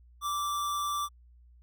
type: tone with amplitude modulation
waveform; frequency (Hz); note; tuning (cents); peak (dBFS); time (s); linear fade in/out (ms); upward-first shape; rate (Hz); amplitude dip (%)
square; 1169; D6; -8; -29; 0.21-1.09; 50; sine; 178; 25
effects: added 60 Hz sine -54 dBFS peak until 1.62 s